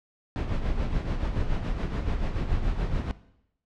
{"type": "noise with tremolo", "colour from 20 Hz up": "brown", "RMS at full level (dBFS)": -25, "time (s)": [0.36, 3.11], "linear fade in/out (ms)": 0, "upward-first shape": "sine", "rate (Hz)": 7, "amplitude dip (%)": 55, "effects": ["noise-tail reverb RT60 0.8 s tail -17 dB re dry", "low-pass 4000 Hz 12 dB/octave"]}